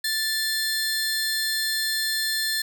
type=tone pair together; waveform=sawtooth; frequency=1760 / 4210 Hz; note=A6 / C8; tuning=0 / +10 cents; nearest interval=octave + minor third; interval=1510 cents; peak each=-23 dBFS; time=0.04-2.62 s; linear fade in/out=5 ms; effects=none